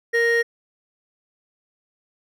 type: tone pair together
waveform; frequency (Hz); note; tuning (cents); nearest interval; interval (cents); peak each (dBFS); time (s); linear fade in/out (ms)
triangle; 466.5 / 1866; A#4 / A#6; +1 / +1; 2 octaves; 2400; -16; 0.13-0.43; 20
effects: tanh soft clip ceiling -11 dBFS